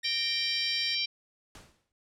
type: tone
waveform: sawtooth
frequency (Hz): 1853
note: A#6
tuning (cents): -11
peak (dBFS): -36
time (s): 0.03-0.95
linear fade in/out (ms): 5
type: harmonic tone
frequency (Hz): 784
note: G5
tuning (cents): 0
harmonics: 3 / 4 / 5 / 6 / 7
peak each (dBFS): -34 / -34 / -34 / -34 / -34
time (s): 0.04-1.06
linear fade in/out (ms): 10
type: noise with exponential decay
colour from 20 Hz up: pink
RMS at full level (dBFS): -46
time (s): 1.55-1.92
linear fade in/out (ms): 1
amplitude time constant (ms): 79
effects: low-pass 9000 Hz 12 dB/octave